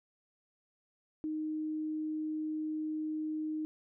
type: tone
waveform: sine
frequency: 310 Hz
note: D#4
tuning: 6 cents flat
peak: -33 dBFS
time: 1.24-3.65 s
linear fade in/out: 0 ms
effects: none